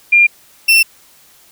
sine / 35% pulse tone pair in turn, 2399 / 2693 Hz, D7 / E7, +36 / +36 cents, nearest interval major second, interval 200 cents, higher second, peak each -5 dBFS, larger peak neither, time 0.12-0.27 / 0.68-0.83 s, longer neither, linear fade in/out 10 ms, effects white hiss -47 dBFS RMS until 1.51 s

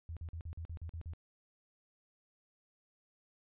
sine tone bursts, 82.41 Hz, E2, in tune, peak -40 dBFS, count 9, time 0.09-1.135 s, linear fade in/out 0 ms, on 77 ms, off 44 ms, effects resampled to 8000 Hz

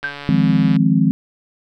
click train, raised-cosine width 0.3 ms, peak -15 dBFS, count 106, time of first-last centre 0.03-0.764 s, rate 143 Hz
sine tone with exponential decay, 1568 Hz, G6, in tune, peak -17 dBFS, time 0.04-0.26 s, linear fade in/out 1 ms, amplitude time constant 47 ms
sine chord, F minor seventh, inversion third, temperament equal, 155.56 / 174.61 / 207.7 / 261.6 Hz, Eb3 / F3 / Ab3 / C4, 0 / 0 / 0 / 0 cents, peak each -17 dBFS, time 0.29-1.11 s, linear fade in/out 0 ms
effects none

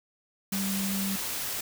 sine tone in noise, 195.4 Hz, G3, 5 cents flat, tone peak -29 dBFS, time 0.52-1.16 s, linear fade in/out 5 ms, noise white, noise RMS -33 dBFS, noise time 0.52-1.61 s, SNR +1 dB, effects none

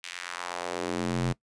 square tone with high-pass filter sweep, 44.08 Hz, F1, 17 cents sharp, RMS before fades -32 dBFS, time 0.03-1.33 s, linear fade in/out 10 ms, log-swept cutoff 2700 to 110 Hz, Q 1.4, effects noise-tail reverb RT60 0.1 s tail -21 dB re dry + resampled to 22050 Hz

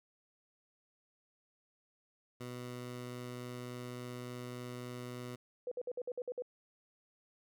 15% pulse tone, 123.47 Hz, B2, in tune, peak -36 dBFS, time 2.4-5.36 s, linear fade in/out 10 ms
sine tone bursts, 494.3 Hz, B4, 1 cent sharp, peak -36 dBFS, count 8, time 5.67-6.422 s, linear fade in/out 2 ms, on 45 ms, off 56 ms
effects none

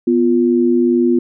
sine tone pair together, 246.9 / 349.2 Hz, B3 / F4, 0 / 0 cents, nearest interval tritone, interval 600 cents, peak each -13 dBFS, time 0.07-1.19 s, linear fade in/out 5 ms, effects none

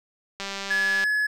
click train, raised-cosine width 0.2 ms, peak -15 dBFS, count 127, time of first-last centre 0.4-1.04 s, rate 197 Hz
triangle tone, 1700 Hz, G#6, 40 cents sharp, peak -19 dBFS, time 0.7-1.27 s, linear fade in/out 10 ms
effects none

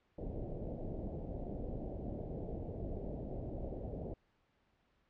pink low-pass noise, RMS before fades -42 dBFS, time 0.18-4.14 s, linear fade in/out 5 ms, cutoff 690 Hz, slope 48 dB/octave, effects pink hiss -75 dBFS RMS until 5.09 s + low-pass 3000 Hz 12 dB/octave

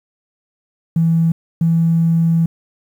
triangle tone pair in turn, 164.81 / 165.54 Hz, E3 / E3, 0 / +8 cents, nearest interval unison, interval 8 cents, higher second, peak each -7 dBFS, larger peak neither, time 0.96-1.32 / 1.61-2.46 s, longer second, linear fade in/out 5 ms, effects tanh soft clip ceiling -9 dBFS + 8-bit

